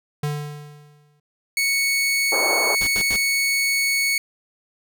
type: tone with exponential decay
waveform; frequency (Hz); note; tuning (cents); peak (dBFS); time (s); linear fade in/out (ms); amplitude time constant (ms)
square; 147.6; D3; +9; -21; 0.23-1.2; 5; 210
type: tone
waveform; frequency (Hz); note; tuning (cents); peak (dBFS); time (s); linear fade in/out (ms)
sawtooth; 2217; C#7; 0; -15; 1.57-4.18; 2
type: band-pass noise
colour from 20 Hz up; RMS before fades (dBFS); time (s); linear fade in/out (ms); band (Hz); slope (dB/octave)
white; -25; 2.32-2.75; 2; 370 to 1000; 24
type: noise bursts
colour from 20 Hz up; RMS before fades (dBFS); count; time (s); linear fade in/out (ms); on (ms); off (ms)
pink; -30; 3; 2.81-3.162; 2; 60; 86
effects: none